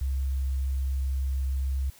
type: tone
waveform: sine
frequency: 66.9 Hz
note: C2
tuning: 39 cents sharp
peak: -24 dBFS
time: 0.01-1.9 s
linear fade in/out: 5 ms
effects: tanh soft clip ceiling -20 dBFS + white hiss -54 dBFS RMS until 1.99 s